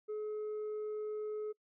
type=tone with tanh clipping; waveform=triangle; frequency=425.8 Hz; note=G#4; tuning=43 cents sharp; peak=-37 dBFS; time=0.08-1.53 s; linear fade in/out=20 ms; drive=7 dB; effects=noise-tail reverb RT60 0.1 s tail -26 dB re dry